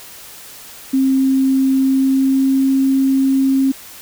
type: tone with pitch glide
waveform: sine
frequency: 266.4 to 268.4 Hz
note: C4 to C4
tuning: +31 to +44 cents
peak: -11 dBFS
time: 0.93-3.72 s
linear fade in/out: 10 ms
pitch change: +13 cents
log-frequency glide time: 1.78-2.59 s
effects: white hiss -37 dBFS RMS until 4.01 s